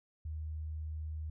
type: tone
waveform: sine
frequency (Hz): 77.78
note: D#2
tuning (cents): 0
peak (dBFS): -37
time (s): 0.25-1.3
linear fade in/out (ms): 5
effects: none

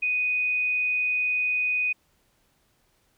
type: tone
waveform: sine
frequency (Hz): 2489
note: D#7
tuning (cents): 0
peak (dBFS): -22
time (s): 0.02-1.93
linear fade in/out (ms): 10
effects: pink hiss -67 dBFS RMS until 3.17 s

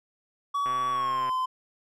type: tone with pitch glide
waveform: triangle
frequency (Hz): 1134 to 1027.9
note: C#6 to C6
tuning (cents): +39 to -31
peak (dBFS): -23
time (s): 0.54-1.46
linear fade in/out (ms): 10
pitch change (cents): -170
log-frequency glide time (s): 0.9-1.28
type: click train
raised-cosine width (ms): 0.5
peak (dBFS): -24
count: 82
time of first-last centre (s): 0.66-1.293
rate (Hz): 128
effects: none

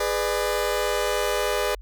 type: chord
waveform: sawtooth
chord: G# diminished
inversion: none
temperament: just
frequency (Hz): 415.3 / 498.4 / 598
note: G#4 / B4 / D5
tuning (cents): 0 / +16 / +31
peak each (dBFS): -23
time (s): 0-1.75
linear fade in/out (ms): 5
effects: added 47 Hz sine -38 dBFS peak until 1.81 s

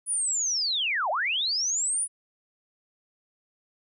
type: linear two-way sweep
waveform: sine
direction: down then up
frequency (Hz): 9956 to 582 to 9956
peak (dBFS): -24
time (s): 0.06-2.08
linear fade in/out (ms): 50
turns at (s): 1.1
effects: none

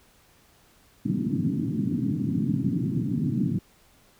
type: band-pass noise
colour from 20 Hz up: white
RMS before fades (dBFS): -26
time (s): 1.05-3.59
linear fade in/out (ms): 5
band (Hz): 110 to 290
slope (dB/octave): 48
effects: pink hiss -59 dBFS RMS until 4.19 s

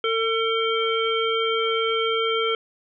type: harmonic tone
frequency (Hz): 450.6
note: A4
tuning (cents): +41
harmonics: 1 / 3 / 5 / 7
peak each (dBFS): -23 / -26 / -30 / -27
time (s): 0.04-2.55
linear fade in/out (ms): 2
effects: none

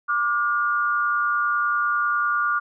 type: tone pair together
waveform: sine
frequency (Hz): 1179.1 / 1429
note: D6 / F6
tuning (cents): +7 / +39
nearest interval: minor third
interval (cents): 332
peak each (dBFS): -22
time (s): 0.08-2.6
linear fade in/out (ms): 20
effects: none

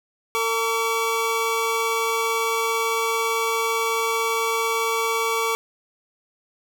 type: tone pair together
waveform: 25% pulse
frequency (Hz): 452.9 / 1141.2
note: A#4 / C#6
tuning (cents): -50 / +50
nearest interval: octave + major third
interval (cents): 1600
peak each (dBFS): -20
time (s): 0.35-5.55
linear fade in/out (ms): 0
effects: none

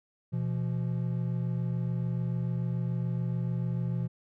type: tone pair together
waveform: triangle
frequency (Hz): 123.77 / 170.7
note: B2 / F3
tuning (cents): +4 / -39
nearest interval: tritone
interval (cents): 557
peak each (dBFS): -28 / -30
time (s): 0.32-4.08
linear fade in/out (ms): 20
effects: none

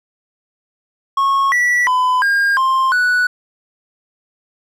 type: tone with pitch steps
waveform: triangle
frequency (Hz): 1095 / 1952 / 1008 / 1614 / 1054 / 1478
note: C#6 / B6 / B5 / G#6 / C6 / F#6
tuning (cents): -22 / -21 / +35 / -50 / +12 / -2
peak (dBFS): -10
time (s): 1.17-3.27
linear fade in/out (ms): 5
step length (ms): 350
effects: none

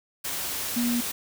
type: tone in noise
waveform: sine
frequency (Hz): 239.4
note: A#3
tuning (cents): +46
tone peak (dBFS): -23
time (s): 0.76-1.01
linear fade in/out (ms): 10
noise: white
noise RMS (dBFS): -31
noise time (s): 0.24-1.12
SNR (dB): +5
effects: none

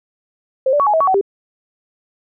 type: tone with pitch steps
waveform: sine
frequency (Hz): 526 / 584 / 1120 / 838 / 643 / 1124 / 757 / 396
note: C5 / D5 / C#6 / G#5 / E5 / C#6 / F#5 / G4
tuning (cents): +9 / -10 / +18 / +15 / -43 / +24 / +39 / +18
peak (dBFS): -11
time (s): 0.66-1.212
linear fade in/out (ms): 5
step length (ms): 69
effects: none

